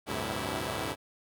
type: tone cluster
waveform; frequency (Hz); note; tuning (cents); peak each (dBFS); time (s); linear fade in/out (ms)
5% pulse; 72.2 / 95.5 / 108 / 128 / 327.8; D2 / G2 / A2 / C3 / E4; -29 / -45 / -32 / -38 / -10; -27; 0.06-0.96; 50
effects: none